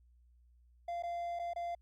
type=tone with dropouts; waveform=triangle; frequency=691 Hz; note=F5; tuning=19 cents flat; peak=-34 dBFS; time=0.88-1.75 s; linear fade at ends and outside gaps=5 ms; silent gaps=1.025-1.034 / 1.391-1.395 / 1.535-1.56 s; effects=added 60 Hz sine -62 dBFS peak until 1.81 s + Opus 48 kbps